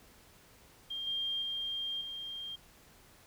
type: tone with level steps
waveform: sine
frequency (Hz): 3200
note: G7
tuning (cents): +35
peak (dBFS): -36 / -32 / -34 / -39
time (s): 0.9-2.56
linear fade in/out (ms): 10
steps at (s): 1.07 / 1.42 / 2.01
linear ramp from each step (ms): 2
effects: pink hiss -60 dBFS RMS until 3.26 s